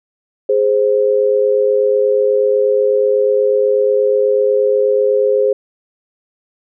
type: tone pair together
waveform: sine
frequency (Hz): 415.1 / 523.3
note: G#4 / C5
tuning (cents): -1 / 0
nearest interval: major third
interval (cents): 401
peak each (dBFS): -13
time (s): 0.49-5.53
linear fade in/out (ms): 5
effects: none